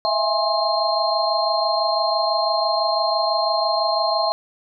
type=tone cluster; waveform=sine; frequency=647 / 673 / 826 / 1059 / 4191 Hz; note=E5 / E5 / G#5 / C6 / C8; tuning=-32 / +36 / -10 / +21 / +2 cents; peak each=-24 dBFS; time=0.05-4.32 s; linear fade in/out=0 ms; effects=none